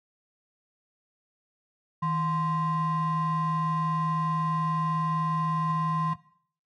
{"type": "ring-modulated tone", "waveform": "triangle", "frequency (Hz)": 440, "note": "A4", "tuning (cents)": 0, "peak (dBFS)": -20, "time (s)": [2.02, 6.14], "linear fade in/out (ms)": 10, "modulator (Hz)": 600, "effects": ["noise-tail reverb RT60 0.6 s tail -19 dB re dry", "AAC 32 kbps"]}